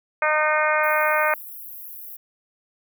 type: harmonic tone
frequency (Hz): 306.1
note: D#4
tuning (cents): -28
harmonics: 2 / 3 / 4 / 5 / 6 / 7 / 8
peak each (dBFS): -23 / -26 / -24 / -24 / -28 / -27 / -30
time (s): 0.22-1.34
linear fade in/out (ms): 2
type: high-pass noise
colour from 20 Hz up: pink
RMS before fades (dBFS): -38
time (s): 0.83-2.17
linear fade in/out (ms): 10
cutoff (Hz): 12000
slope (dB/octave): 48
effects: none